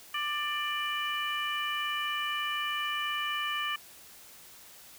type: harmonic tone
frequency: 592 Hz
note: D5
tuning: 14 cents sharp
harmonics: 2 / 3 / 4 / 5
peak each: -34 / -36 / -37 / -35 dBFS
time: 0.14-3.76 s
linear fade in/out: 5 ms
effects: white hiss -52 dBFS RMS until 4.98 s